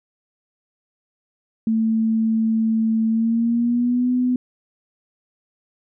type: tone with pitch glide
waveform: sine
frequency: 222.8 to 250.1 Hz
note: A3 to B3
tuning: +22 to +22 cents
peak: -16 dBFS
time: 1.67-4.36 s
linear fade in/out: 2 ms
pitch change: +200 cents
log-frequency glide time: 3.08-4.11 s
effects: none